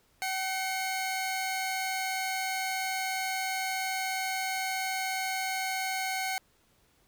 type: tone pair together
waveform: sawtooth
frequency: 761 / 2160 Hz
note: F#5 / C#7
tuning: +48 / -45 cents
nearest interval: octave + tritone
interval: 1807 cents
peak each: -28 / -31 dBFS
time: 0.22-6.38 s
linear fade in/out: 0 ms
effects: pink hiss -67 dBFS RMS until 7.07 s